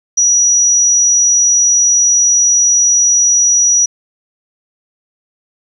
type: tone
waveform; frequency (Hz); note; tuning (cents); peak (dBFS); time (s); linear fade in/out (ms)
sine; 5830; F#8; -26; -7; 0.17-3.86; 10
effects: 8-bit